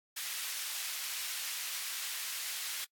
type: high-pass noise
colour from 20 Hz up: pink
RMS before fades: -39 dBFS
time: 0.16-2.85 s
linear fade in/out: 10 ms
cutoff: 2300 Hz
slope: 12 dB/octave
effects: noise-tail reverb RT60 0.1 s tail -25 dB re dry + AAC 64 kbps